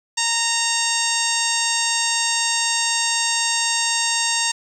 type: harmonic tone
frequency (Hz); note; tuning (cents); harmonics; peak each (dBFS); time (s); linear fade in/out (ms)
924; A#5; -16; 1 / 2 / 3 / 4 / 5 / 6 / 7 / 8 / 9; -27 / -27 / -27 / -27 / -27 / -27 / -27 / -27 / -27; 0.17-4.52; 10
effects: 8-bit